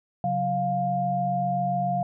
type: tone cluster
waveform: sine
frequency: 135.3 / 182.6 / 703 Hz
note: C#3 / F#3 / F5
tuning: -42 / -23 / +11 cents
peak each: -31 / -30 / -24 dBFS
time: 0.24-2.03 s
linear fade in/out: 2 ms
effects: none